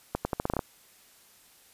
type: accelerating click train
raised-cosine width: 1 ms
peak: -13 dBFS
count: 9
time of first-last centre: 0.15-0.592 s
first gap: 100 ms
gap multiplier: 0.82
effects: white hiss -58 dBFS RMS until 1.73 s + resampled to 32000 Hz